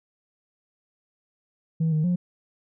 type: tone with pitch steps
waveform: sine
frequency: 161.6 / 154.8 / 177.8 Hz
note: E3 / D#3 / F3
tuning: -34 / -9 / +31 cents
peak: -18 dBFS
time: 1.8-2.16 s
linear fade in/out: 10 ms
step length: 120 ms
effects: tanh soft clip ceiling -18 dBFS